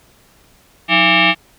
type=tone with frequency modulation; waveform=sine; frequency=180 Hz; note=F#3; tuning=47 cents flat; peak=-9 dBFS; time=0.88-1.35 s; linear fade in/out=50 ms; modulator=498 Hz; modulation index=6.2; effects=pink hiss -51 dBFS RMS until 1.58 s